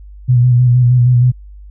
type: tone with vibrato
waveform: sine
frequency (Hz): 123.47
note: B2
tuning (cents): 0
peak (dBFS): -6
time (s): 0.28-1.32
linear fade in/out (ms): 20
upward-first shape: square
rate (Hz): 6.4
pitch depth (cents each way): 31
effects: added 50 Hz sine -32 dBFS peak until 1.7 s